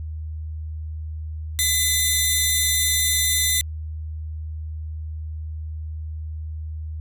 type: tone pair together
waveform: 10% pulse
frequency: 2018 / 3596 Hz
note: B6 / A7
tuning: +37 / +37 cents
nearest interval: minor seventh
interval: 1000 cents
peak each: -13 dBFS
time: 1.59-3.61 s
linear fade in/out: 0 ms
effects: added 78 Hz sine -28 dBFS peak until 7 s